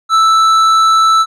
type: tone with tanh clipping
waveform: triangle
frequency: 1318.5 Hz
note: E6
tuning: in tune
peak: -8 dBFS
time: 0.09-1.26 s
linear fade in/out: 50 ms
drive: 14 dB
effects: none